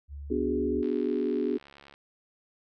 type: tone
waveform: sine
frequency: 71.3 Hz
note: C#2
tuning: 49 cents sharp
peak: -37 dBFS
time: 0.08-0.84 s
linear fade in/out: 50 ms
type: chord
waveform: sine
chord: G# half-diminished seventh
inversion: first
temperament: equal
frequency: 246.9 / 293.7 / 370 / 415.3 Hz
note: B3 / D4 / F#4 / G#4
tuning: 0 / 0 / 0 / 0 cents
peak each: -31 dBFS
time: 0.3-1.58 s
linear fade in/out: 10 ms
type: click train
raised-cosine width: 0.3 ms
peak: -34 dBFS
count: 79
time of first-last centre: 0.83-1.94 s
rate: 70.3 Hz
effects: none